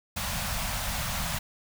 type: band-stop noise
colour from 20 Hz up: pink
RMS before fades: -31 dBFS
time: 0.16-1.39 s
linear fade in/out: 10 ms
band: 220 to 580 Hz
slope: 48 dB/octave
effects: none